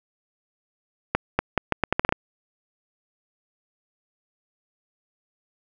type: accelerating click train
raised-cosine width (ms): 0.5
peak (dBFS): -4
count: 10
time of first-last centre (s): 1.15-2.124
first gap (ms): 240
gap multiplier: 0.78
effects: none